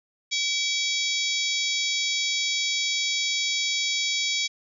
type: harmonic tone with a mistuned harmonic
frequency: 765 Hz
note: G5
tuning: 42 cents flat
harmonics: 3 / 4 / 5 / 6 / 7 / 8 / 9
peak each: -29 / -30 / -31 / -32 / -32 / -33 / -34 dBFS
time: 0.31-4.48 s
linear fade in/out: 20 ms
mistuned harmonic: 4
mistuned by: +140 cents
effects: none